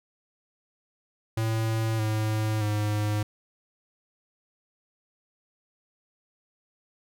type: tone with pitch steps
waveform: square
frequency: 111.8 / 108.43 / 105.16 Hz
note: A2 / A2 / G#2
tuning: +28 / -25 / +22 cents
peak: -25 dBFS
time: 1.37-3.23 s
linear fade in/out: 5 ms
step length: 620 ms
effects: none

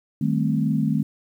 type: chord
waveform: sine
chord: A half-diminished seventh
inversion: second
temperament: equal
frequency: 155.56 / 196 / 220 / 261.6 Hz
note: Eb3 / G3 / A3 / C4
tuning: 0 / 0 / 0 / 0 cents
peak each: -23 / -27 / -23 / -26 dBFS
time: 0.21-1.03 s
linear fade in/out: 5 ms
effects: 9-bit

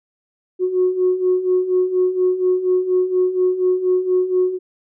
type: beating tone pair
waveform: sine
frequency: 363.8 / 368 Hz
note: F#4 / F#4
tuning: -29 / -9 cents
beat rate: 4.2 Hz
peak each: -20 / -15 dBFS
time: 0.59-4.59 s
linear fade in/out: 50 ms
effects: tanh soft clip ceiling -8 dBFS

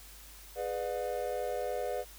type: chord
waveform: triangle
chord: G# diminished seventh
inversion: none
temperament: just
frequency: 415.3 / 498.4 / 598 / 717.6 Hz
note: G#4 / B4 / D5 / F5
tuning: 0 / +16 / +31 / +47 cents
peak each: -38 / -34 / -36 / -37 dBFS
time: 0.55-2.05 s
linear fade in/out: 50 ms
effects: added 50 Hz sine -53 dBFS peak until 2.18 s + white hiss -53 dBFS RMS until 2.18 s

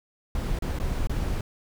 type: noise with dropouts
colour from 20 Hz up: brown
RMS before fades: -27 dBFS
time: 0.35-1.41 s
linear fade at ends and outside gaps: 2 ms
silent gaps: 0.589-0.622 / 0.788-0.799 / 1.072-1.095 s
effects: none

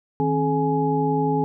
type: tone cluster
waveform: sine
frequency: 157.3 / 268.4 / 426.3 / 838 Hz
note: D#3 / C4 / G#4 / G#5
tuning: +19 / +44 / +45 / +15 cents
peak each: -24 dBFS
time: 0.2-1.44 s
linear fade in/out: 0 ms
effects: none

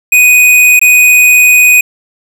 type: tone with dropouts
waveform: square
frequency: 2489 Hz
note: D#7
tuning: in tune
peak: -3 dBFS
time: 0.12-1.81 s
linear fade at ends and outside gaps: 5 ms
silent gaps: 0.794-0.814 s
effects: none

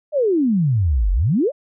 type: exponential two-way sweep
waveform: sine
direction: down then up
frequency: 632 to 43.04 to 632 Hz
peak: -14 dBFS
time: 0.12-1.52 s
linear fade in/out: 50 ms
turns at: 1.12 s
effects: none

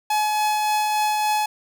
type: tone with tremolo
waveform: 45% pulse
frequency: 849 Hz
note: G#5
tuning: 38 cents sharp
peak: -18 dBFS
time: 0.1-1.46 s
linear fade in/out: 5 ms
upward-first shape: triangle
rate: 3.5 Hz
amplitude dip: 25%
effects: none

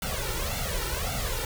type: noise with flanger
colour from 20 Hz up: pink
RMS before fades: -30 dBFS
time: 0.02-1.45 s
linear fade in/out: 2 ms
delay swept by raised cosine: 1.4 to 2.18 ms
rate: 1.8 Hz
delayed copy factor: +0.95
effects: none

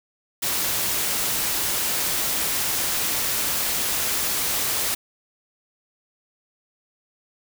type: noise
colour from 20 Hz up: white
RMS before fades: -24 dBFS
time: 0.42-4.95 s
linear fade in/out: 10 ms
effects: none

